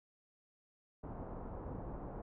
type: low-pass noise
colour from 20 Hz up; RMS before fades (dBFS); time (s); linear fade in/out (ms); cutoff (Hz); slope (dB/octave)
pink; -45; 1.03-2.22; 10; 1000; 24
effects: none